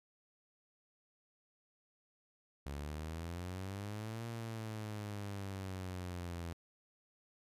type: exponential two-way sweep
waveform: sawtooth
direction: up then down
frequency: 69.3 to 116.6 to 84 Hz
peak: -37 dBFS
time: 2.66-6.53 s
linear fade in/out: 0 ms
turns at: 4.26 s
effects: resampled to 32000 Hz